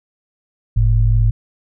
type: tone pair together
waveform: sine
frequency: 46.25 / 110 Hz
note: F#1 / A2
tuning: 0 / 0 cents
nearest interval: octave + minor third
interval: 1500 cents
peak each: -13 dBFS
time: 0.76-1.31 s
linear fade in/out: 10 ms
effects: none